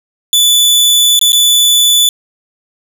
sawtooth tone with dropouts, 3476 Hz, A7, 22 cents flat, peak -3 dBFS, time 0.33-2.09 s, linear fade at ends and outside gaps 1 ms, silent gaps 1.192-1.213 / 1.321-1.33 s, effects none

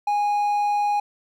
triangle tone, 825 Hz, G#5, 12 cents flat, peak -17 dBFS, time 0.07-1 s, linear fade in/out 5 ms, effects none

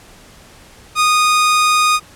sawtooth tone, 1235 Hz, D#6, 13 cents flat, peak -7 dBFS, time 0.95-2 s, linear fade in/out 50 ms, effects pink hiss -43 dBFS RMS until 2.15 s + low-pass 11000 Hz 12 dB/octave

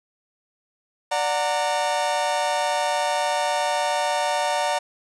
40% pulse chord, D augmented, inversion none, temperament just, 587.3 / 734.2 / 917.7 Hz, D5 / F#5 / A#5, 0 / -14 / -27 cents, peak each -25 / -25 / -24 dBFS, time 1.11-4.79 s, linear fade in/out 10 ms, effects resampled to 22050 Hz + 8-bit

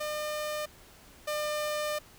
sawtooth tone pair in turn, 604 / 601.2 Hz, D5 / D5, +48 / +40 cents, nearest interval unison, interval 8 cents, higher first, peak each -28 / -26 dBFS, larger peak second, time 0-0.66 / 1.27-1.99 s, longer second, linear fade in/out 10 ms, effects pink hiss -55 dBFS RMS until 2.18 s

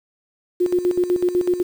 sine tone with tremolo, 357.4 Hz, F4, 40 cents sharp, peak -14 dBFS, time 0.6-1.63 s, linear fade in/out 10 ms, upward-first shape square, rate 8 Hz, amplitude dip 70%, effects 7-bit

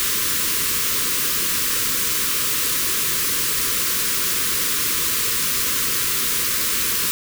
white band-stop noise, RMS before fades -21 dBFS, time 0-7.11 s, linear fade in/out 0 ms, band 530 to 1000 Hz, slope 96 dB/octave, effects none

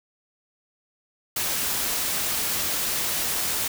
white noise, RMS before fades -26 dBFS, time 1.36-3.68 s, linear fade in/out 5 ms, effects none

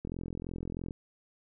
click train, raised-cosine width 3 ms, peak -25 dBFS, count 38, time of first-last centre 0.05-0.908 s, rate 43.1 Hz, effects none

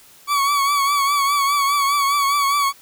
40% pulse tone with vibrato, 1130 Hz, C#6, 33 cents sharp, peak -15 dBFS, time 0.27-2.73 s, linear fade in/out 50 ms, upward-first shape triangle, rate 4.9 Hz, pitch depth 59 cents each way, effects white hiss -48 dBFS RMS until 2.81 s

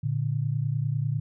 sine tone pair together, 115.56 / 145.6 Hz, A#2 / D3, -15 / -15 cents, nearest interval major third, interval 400 cents, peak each -27 dBFS, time 0.03-1.2 s, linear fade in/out 10 ms, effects none

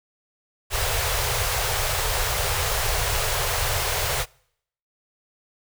pink band-stop noise, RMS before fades -24 dBFS, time 0.7-4.26 s, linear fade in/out 50 ms, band 130 to 420 Hz, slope 48 dB/octave, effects noise-tail reverb RT60 0.7 s tail -26 dB re dry

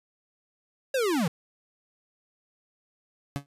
square linear sweep, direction down, 554.4 to 144.1 Hz, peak -24 dBFS, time 0.94-1.28 s, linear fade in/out 5 ms
30% pulse tone with exponential decay, 141.5 Hz, C#3, 36 cents sharp, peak -22 dBFS, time 3.36-3.46 s, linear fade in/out 0 ms, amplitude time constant 20 ms
effects resampled to 32000 Hz

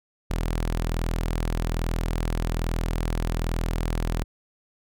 sawtooth tone, 41.2 Hz, E1, in tune, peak -20 dBFS, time 0.3-4.24 s, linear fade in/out 10 ms, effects none

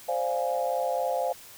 sine chord, D half-diminished seventh, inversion third, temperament equal, 523.3 / 587.3 / 698.5 / 830.6 Hz, C5 / D5 / F5 / Ab5, 0 / 0 / 0 / 0 cents, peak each -29 / -33 / -29 / -33 dBFS, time 0.08-1.33 s, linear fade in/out 10 ms, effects white hiss -48 dBFS RMS until 1.57 s

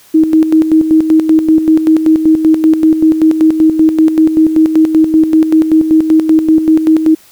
sine tone with tremolo, 316.5 Hz, D#4, 30 cents sharp, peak -3 dBFS, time 0.14-7.15 s, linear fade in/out 10 ms, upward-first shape square, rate 5.2 Hz, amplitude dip 60%, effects white hiss -43 dBFS RMS until 7.31 s

